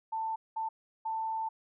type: tone bursts at uneven times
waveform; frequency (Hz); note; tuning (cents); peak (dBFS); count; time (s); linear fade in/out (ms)
sine; 889; A5; +18; -31; 3; 0.12-0.36 / 0.56-0.69 / 1.05-1.49; 10
effects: none